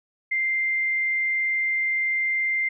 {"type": "tone", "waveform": "sine", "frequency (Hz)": 2093, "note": "C7", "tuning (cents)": 0, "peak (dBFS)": -21, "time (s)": [0.31, 2.69], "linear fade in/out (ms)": 10, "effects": []}